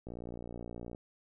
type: click train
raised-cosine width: 2 ms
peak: -30 dBFS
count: 53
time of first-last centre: 0.07-0.948 s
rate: 59.2 Hz
effects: none